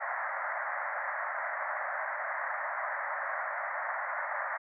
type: band-pass noise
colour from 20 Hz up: white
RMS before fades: -35 dBFS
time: 0-4.58 s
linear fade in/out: 20 ms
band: 570 to 2000 Hz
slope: 96 dB/octave
effects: none